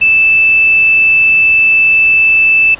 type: tone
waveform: sine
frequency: 2637 Hz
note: E7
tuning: in tune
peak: -5 dBFS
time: 0.01-2.75 s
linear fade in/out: 10 ms
effects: pink hiss -33 dBFS RMS until 2.79 s + resampled to 8000 Hz